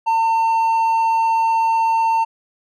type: tone with hard clipping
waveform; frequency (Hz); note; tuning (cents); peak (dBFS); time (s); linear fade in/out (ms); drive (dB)
sine; 904; A5; +47; -15; 0.06-2.25; 20; 3
effects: none